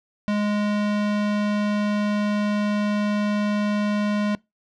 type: tone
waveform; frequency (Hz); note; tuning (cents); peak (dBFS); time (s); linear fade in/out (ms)
square; 207.7; G#3; 0; -21; 0.28-4.35; 0
effects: noise-tail reverb RT60 0.2 s tail -23 dB re dry + low-pass 4000 Hz 12 dB/octave

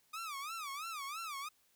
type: tone with vibrato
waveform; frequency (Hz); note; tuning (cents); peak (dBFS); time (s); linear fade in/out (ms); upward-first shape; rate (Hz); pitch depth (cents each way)
sawtooth; 1217; D#6; -39; -37; 0.13-1.49; 10; sine; 3; 190
effects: white hiss -72 dBFS RMS until 1.75 s

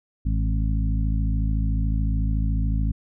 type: harmonic tone with a mistuned harmonic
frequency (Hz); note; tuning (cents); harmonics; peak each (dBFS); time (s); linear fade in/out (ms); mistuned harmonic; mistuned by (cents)
53.8; A1; -38; 1 / 2 / 3 / 4 / 5; -21 / -27 / -31 / -33 / -35; 0.25-2.92; 10; 4; -19
effects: none

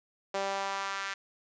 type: tone with high-pass filter sweep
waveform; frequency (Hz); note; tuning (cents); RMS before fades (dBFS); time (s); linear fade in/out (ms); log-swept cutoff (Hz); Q
sawtooth; 196; G3; 0; -34; 0.34-1.14; 5; 550 to 1600; 1.9
effects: resampled to 16000 Hz + 9-bit

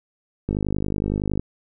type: click train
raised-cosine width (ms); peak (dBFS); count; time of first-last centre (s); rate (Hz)
3; -11; 47; 0.49-1.396; 50.8
effects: none

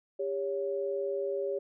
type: tone pair together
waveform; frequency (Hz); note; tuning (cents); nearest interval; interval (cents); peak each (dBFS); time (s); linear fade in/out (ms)
sine; 399.8 / 559; G4 / C#5; +34 / +14; tritone; 580; -32 / -33; 0.19-1.59; 10
effects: none

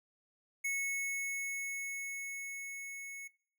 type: tone with level ramp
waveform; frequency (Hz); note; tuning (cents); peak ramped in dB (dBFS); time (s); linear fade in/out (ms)
square; 2200; C#7; -14; -33 to -44; 0.64-3.28; 10
effects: noise-tail reverb RT60 0.5 s tail -21 dB re dry

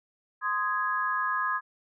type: chord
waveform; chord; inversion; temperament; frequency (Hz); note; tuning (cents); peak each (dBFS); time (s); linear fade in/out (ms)
sine; Ab major; first; just; 1038.3 / 1245.9 / 1661.2; C6 / Eb6 / Ab6; -14 / +2 / 0; -30; 0.41-1.61; 50
effects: none

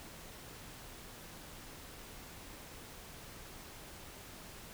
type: silence
effects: pink hiss -51 dBFS RMS until 4.73 s

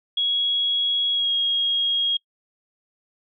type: tone with pitch glide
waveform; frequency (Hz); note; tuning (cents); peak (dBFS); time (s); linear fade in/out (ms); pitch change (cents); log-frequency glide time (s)
sine; 3326 to 3275; G#7 to G#7; +2 to -25; -19; 0.17-2.17; 5; -27; 1.12-1.31
effects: noise-tail reverb RT60 0.1 s tail -26 dB re dry

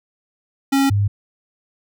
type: tone pair in turn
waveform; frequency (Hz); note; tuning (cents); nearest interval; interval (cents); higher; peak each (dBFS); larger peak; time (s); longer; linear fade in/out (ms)
square / sine; 273.9 / 101.36; C#4 / G#2; -21 / -42; octave + perfect fourth; 1721; first; -14; neither; 0.72-0.9 / 0.9-1.08; neither; 10
effects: none

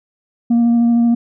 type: tone with vibrato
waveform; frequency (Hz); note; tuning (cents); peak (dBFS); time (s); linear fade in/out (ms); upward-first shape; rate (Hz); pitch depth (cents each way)
sine; 235.1; A#3; +15; -7; 0.5-1.15; 10; sine; 13; 12
effects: tanh soft clip ceiling -9 dBFS

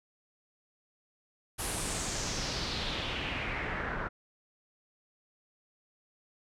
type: noise with low-pass filter sweep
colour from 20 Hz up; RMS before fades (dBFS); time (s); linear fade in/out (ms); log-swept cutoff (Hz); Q
pink; -35; 1.58-4.09; 20; 11000 to 1400; 3.1
effects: none

